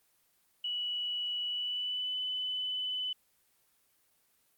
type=tone with pitch glide; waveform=sine; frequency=2942 to 3007 Hz; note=F#7 to F#7; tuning=-11 to +27 cents; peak=-32 dBFS; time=0.64-3.13 s; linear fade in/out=5 ms; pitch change=+38 cents; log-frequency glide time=1.46-2.17 s; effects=white hiss -71 dBFS RMS until 4.57 s + Opus 24 kbps